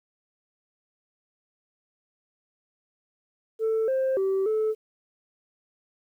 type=tone with pitch steps; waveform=sine; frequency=443.7 / 527 / 385.4 / 434.9 Hz; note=A4 / C5 / G4 / A4; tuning=+14 / +12 / -29 / -20 cents; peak=-20 dBFS; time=3.59-4.75 s; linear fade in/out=50 ms; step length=290 ms; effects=tanh soft clip ceiling -20 dBFS + 10-bit